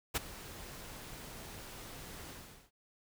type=noise with ADSR envelope; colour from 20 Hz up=pink; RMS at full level=-29 dBFS; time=0.14-2.71 s; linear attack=25 ms; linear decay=17 ms; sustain=-19 dB; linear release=420 ms; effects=none